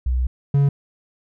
sine / triangle tone pair in turn, 62.7 / 140.76 Hz, B1 / C#3, +27 / +27 cents, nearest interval octave + major second, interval 1400 cents, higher second, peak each -17 / -11 dBFS, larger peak second, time 0.06-0.27 / 0.54-0.69 s, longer first, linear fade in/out 5 ms, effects none

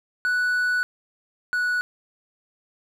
triangle tone pair in turn, 1480 / 1471.9 Hz, F#6 / F#6, 0 / -9 cents, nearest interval unison, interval 9 cents, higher first, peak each -18 / -19 dBFS, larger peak first, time 0.25-0.83 / 1.53-1.81 s, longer first, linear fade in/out 0 ms, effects none

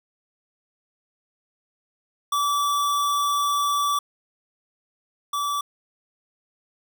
square tone pair in turn, 1155 / 1155 Hz, D6 / D6, -29 / -29 cents, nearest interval unison, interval 0 cents, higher neither, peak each -21 / -24 dBFS, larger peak first, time 2.32-3.99 / 5.33-5.61 s, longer first, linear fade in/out 5 ms, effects none

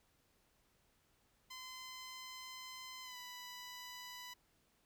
10% pulse tone with pitch glide, 1029 to 989.9 Hz, C6 to B5, -29 to +4 cents, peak -40 dBFS, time 1.5-4.34 s, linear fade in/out 10 ms, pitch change -67 cents, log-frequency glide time 3.03-3.17 s, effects pink hiss -75 dBFS RMS until 4.85 s

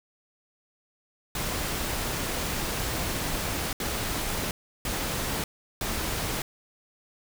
pink noise bursts at uneven times, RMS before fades -30 dBFS, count 4, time 1.35-3.73 / 3.8-4.51 / 4.85-5.44 / 5.81-6.42 s, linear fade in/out 2 ms, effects none

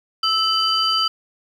sine tone cluster, 1311 / 3022 / 4720 Hz, E6 / F#7 / D8, -10 / +36 / +8 cents, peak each -20 dBFS, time 0.23-1.08 s, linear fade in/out 5 ms, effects tanh soft clip ceiling -9 dBFS + 8-bit

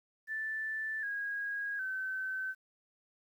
sine tone with pitch steps, 1760 / 1642.1 / 1532.2 Hz, A6 / G#6 / G6, 0 / -20 / -40 cents, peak -34 dBFS, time 0.27-2.55 s, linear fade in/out 50 ms, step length 760 ms, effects 11-bit

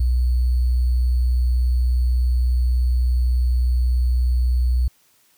sine tone with sample-and-hold, 61.74 Hz, B1, in tune, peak -15 dBFS, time 0-4.88 s, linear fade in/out 5 ms, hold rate 4410 Hz, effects white hiss -59 dBFS RMS until 5.37 s

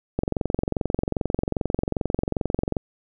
click train, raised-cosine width 2 ms, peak -9 dBFS, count 59, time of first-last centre 0.19-2.768 s, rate 22.5 Hz, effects none

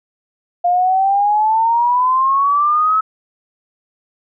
sine exponential sweep, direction up, 698.5 to 1300 Hz, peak -11 dBFS, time 0.64-3.01 s, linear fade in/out 10 ms, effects none

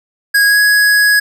square tone with pitch glide, 1647 to 1669 Hz, G#6 to G#6, -15 to +8 cents, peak -8 dBFS, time 0.34-1.2 s, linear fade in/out 10 ms, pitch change +23 cents, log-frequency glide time 0.45-0.59 s, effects none

